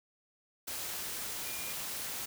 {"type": "tone in noise", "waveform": "sine", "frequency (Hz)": 2412, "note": "D7", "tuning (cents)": 46, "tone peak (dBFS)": -47, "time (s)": [1.45, 1.73], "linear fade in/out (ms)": 10, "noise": "white", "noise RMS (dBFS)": -39, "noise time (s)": [0.67, 2.26], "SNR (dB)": -11, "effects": []}